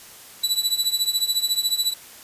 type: tone with tremolo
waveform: sawtooth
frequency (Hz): 3951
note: B7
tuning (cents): 0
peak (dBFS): -13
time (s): 0.43-1.94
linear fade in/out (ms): 10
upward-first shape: triangle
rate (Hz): 14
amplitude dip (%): 90
effects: white hiss -44 dBFS RMS until 2.23 s + resampled to 32000 Hz